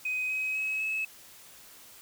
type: tone with pitch steps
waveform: sine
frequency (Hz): 2512 / 2537 / 2562 / 2587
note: D#7 / D#7 / E7 / E7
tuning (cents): +16 / +33 / -50 / -33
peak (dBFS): -27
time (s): 0.05-1.05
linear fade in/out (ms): 5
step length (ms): 250
effects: tanh soft clip ceiling -25 dBFS + white hiss -52 dBFS RMS until 2.01 s

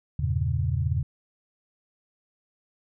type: chord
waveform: sine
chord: E diminished seventh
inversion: none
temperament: equal with one note detuned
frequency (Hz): 82.41 / 98.91 / 116.54 / 138.59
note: E2 / G2 / Bb2 / Db3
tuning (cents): 0 / +16 / 0 / 0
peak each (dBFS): -27 / -30 / -29 / -28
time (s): 0.19-1.03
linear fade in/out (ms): 5
effects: none

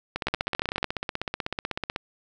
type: two click trains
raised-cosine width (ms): 0.3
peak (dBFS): -9 / -12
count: 9 / 30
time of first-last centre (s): 0.27-0.829 / 0.16-1.961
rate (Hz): 14.3 / 16.1
effects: none

